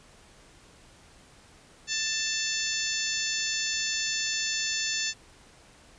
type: harmonic tone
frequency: 885 Hz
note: A5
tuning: 10 cents sharp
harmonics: 2 / 3 / 4 / 5 / 6 / 7 / 8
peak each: -35 / -35 / -35 / -35 / -35 / -35 / -35 dBFS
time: 1.87-5.14 s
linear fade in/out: 50 ms
effects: pink hiss -55 dBFS RMS until 5.98 s + resampled to 22050 Hz